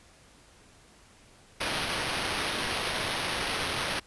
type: noise with sample-and-hold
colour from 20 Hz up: blue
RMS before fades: -31 dBFS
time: 1.6-4 s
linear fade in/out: 10 ms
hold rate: 7350 Hz
effects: pink hiss -57 dBFS RMS until 4.06 s + resampled to 24000 Hz